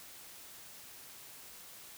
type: silence
effects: white hiss -52 dBFS RMS until 1.97 s